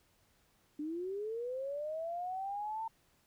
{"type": "linear sweep", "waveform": "sine", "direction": "up", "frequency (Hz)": [290.7, 908], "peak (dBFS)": -36, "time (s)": [0.79, 2.88], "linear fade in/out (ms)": 5, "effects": ["pink hiss -71 dBFS RMS until 3.26 s"]}